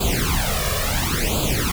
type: noise with flanger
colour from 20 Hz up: pink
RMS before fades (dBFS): -21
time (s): 0-1.72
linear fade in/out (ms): 10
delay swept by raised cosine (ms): 0.26 to 1.76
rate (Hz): 0.72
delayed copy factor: +1
effects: none